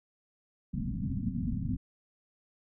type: low-pass noise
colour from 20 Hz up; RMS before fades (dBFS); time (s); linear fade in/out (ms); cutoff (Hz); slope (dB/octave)
white; -33; 0.73-1.77; 10; 260; 96
effects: none